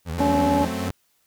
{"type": "tone with vibrato", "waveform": "25% pulse", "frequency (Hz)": 82.41, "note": "E2", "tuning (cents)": 0, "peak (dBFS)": -23, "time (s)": [0.05, 0.71], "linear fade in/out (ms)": 50, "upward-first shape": "sine", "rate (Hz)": 12, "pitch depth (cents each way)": 120}
{"type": "chord", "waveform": "sawtooth", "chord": "F# diminished", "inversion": "none", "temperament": "equal", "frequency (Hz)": [185, 220, 261.6], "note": ["F#3", "A3", "C4"], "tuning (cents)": [0, 0, 0], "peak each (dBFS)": [-28, -26, -26], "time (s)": [0.18, 0.89], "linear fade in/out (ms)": 5}
{"type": "harmonic tone", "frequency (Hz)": 283.9, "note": "C#4", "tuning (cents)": 41, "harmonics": [1, 2, 3], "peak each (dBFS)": [-21, -24, -22], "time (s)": [0.2, 0.65], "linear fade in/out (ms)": 5}
{"type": "tone with exponential growth", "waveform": "sawtooth", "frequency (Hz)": 92.5, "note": "F#2", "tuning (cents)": 0, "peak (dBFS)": -21, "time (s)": [0.26, 0.91], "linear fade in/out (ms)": 0, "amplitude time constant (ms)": 140}
{"effects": ["white hiss -66 dBFS RMS until 1.26 s"]}